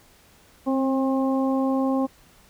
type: harmonic tone with a mistuned harmonic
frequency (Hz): 267.4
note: C4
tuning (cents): +38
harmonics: 1 / 2 / 3 / 4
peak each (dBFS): -21 / -27 / -31 / -33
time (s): 0.66-2.07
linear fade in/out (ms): 20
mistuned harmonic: 1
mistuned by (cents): -16
effects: pink hiss -55 dBFS RMS until 2.49 s

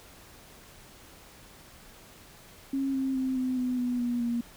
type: tone with pitch steps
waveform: sine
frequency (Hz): 271.6 / 266.3 / 261.1 / 256.1 / 251.1 / 246.2 / 241.4 / 236.7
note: C#4 / C4 / C4 / C4 / B3 / B3 / B3 / A#3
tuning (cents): -35 / +31 / -3 / -37 / +29 / -5 / -39 / +27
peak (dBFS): -26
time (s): 2.73-4.41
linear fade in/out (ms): 5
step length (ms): 210
effects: pink hiss -52 dBFS RMS until 4.56 s

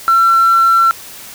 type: tone with tanh clipping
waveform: triangle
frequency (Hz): 1352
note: E6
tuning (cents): +43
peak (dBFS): -7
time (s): 0.08-0.91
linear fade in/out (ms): 0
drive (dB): 5
effects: white hiss -33 dBFS RMS until 1.34 s

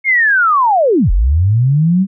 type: linear two-way sweep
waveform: sine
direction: down then up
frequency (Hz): 2185 to 38.31 to 198.2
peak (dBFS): -8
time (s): 0.04-2.07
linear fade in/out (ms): 50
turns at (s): 1.11
effects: none

